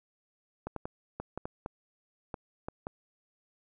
clicks, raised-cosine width 1 ms, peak -22 dBFS, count 10, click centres 0.67 / 0.763 / 0.855 / 1.2 / 1.376 / 1.455 / 1.661 / 2.342 / 2.685 / 2.869 s, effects none

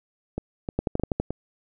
two click trains, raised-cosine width 2 ms, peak -10 / -15 dBFS, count 6 / 4, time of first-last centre 0.79-1.2 / 0.38-1.306 s, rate 12.2 / 3.24 Hz, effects none

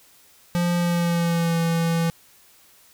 square tone with pitch glide, 174.2 to 166.62 Hz, F3 to E3, -4 to +19 cents, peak -20 dBFS, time 0.55-2.1 s, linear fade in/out 0 ms, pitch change -77 cents, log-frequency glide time 0.77-1.59 s, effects white hiss -54 dBFS RMS until 2.93 s

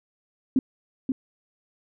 sine tone with echo, 261.6 Hz, C4, in tune, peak -16 dBFS, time 0.56-0.59 s, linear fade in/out 2 ms, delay 530 ms, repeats 1, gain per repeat -5 dB, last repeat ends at 1.12 s, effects none

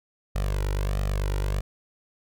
sawtooth tone with flanger, 49 Hz, G1, in tune, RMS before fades -26 dBFS, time 0.35-1.61 s, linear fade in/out 10 ms, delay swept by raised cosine 1.6 to 2.11 ms, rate 1.5 Hz, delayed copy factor +0.95, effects none

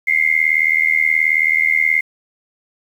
sine tone with amplitude modulation, 2106 Hz, C7, 11 cents sharp, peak -8 dBFS, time 0.07-2.01 s, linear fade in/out 10 ms, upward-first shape sine, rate 78.7 Hz, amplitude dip 95%, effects 7-bit

